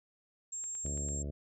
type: tone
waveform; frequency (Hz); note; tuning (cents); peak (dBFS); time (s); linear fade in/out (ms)
sine; 7500; A#8; +10; -37; 0.52-1.23; 10
type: click train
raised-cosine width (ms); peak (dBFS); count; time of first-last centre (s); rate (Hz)
0.3; -40; 5; 0.64-1.087; 8.95
type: harmonic tone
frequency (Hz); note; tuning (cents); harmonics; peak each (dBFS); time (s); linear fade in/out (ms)
71.7; D2; -41; 1 / 2 / 3 / 4 / 5 / 6 / 7 / 8 / 9; -37 / -43 / -47 / -49 / -51 / -53 / -54 / -55 / -56; 0.84-1.31; 10
effects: none